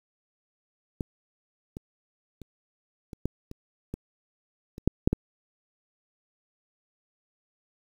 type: clicks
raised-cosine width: 3 ms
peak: -17 / -23 / -30 / -26 / -14 / -27 / -20 / -27 / -7 / -6 / -10 dBFS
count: 11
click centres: 1.008 / 1.769 / 2.417 / 3.132 / 3.256 / 3.514 / 3.94 / 4.781 / 4.876 / 5.075 / 5.13 s
effects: 8-bit